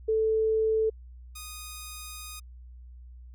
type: tone pair in turn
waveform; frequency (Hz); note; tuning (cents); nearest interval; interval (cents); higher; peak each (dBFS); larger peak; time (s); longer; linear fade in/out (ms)
sine / 5% pulse; 440 / 1239.8; A4 / D#6; 0 / -7; octave + tritone; 1793; second; -22 / -28; first; 0.08-0.9 / 1.35-2.4; second; 10
effects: added 61 Hz sine -44 dBFS peak until 3.34 s